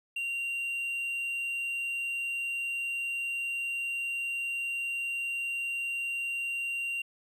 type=tone; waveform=triangle; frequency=2765 Hz; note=F7; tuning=18 cents flat; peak=-29 dBFS; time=0.16-7.02 s; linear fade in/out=5 ms; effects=none

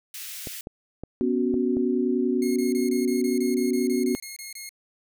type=high-pass noise; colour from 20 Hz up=white; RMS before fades=-37 dBFS; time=0.14-0.61 s; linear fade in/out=2 ms; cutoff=1700 Hz; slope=24 dB/octave
type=clicks; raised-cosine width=2 ms; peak=-21 dBFS; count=5; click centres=0.472 / 0.671 / 1.036 / 1.541 / 1.769 s
type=chord; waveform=sine; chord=B suspended second; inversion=none; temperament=equal; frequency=246.9 / 277.2 / 370 Hz; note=B3 / C#4 / F#4; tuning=0 / 0 / 0 cents; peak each=-24 / -27 / -25 dBFS; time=1.21-4.15 s; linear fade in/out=0 ms
type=tone bursts; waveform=10% pulse; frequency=2153 Hz; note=C7; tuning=49 cents sharp; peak=-27 dBFS; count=14; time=2.42-4.692 s; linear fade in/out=2 ms; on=140 ms; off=24 ms
effects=none

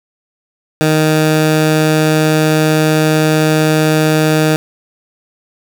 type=tone; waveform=15% pulse; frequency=155.56 Hz; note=D#3; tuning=in tune; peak=-3 dBFS; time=0.81-4.56 s; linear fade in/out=0 ms; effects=none

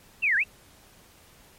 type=linear two-way sweep; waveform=sine; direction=down then up; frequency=2794 to 1539 to 2794 Hz; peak=-20 dBFS; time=0.22-0.44 s; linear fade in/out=20 ms; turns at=0.36 s; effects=pink hiss -55 dBFS RMS until 1.58 s + MP3 64 kbps

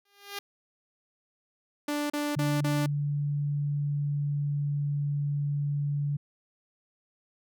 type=tone with exponential growth; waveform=5% pulse; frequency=402.8 Hz; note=G4; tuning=47 cents sharp; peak=-21 dBFS; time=0.05-0.39 s; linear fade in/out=5 ms; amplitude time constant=73 ms
type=tone bursts; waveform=sawtooth; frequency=293.7 Hz; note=D4; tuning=in tune; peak=-24 dBFS; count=4; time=1.88-2.862 s; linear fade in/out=5 ms; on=220 ms; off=34 ms
type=tone with pitch glide; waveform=sine; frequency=145.1 to 144.18 Hz; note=D3 to D3; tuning=-21 to -32 cents; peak=-26 dBFS; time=2.36-6.17 s; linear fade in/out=10 ms; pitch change=-11 cents; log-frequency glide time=2.76-5.02 s
effects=none

